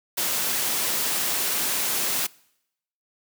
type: noise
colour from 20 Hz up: white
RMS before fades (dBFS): -25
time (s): 0.17-2.27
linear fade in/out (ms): 10
effects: noise-tail reverb RT60 0.8 s tail -24 dB re dry + high-pass 150 Hz 12 dB/octave